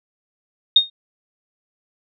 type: tone with exponential decay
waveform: sine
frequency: 3699 Hz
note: A#7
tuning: 14 cents flat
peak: -5 dBFS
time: 0.76-0.9 s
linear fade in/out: 5 ms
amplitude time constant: 29 ms
effects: none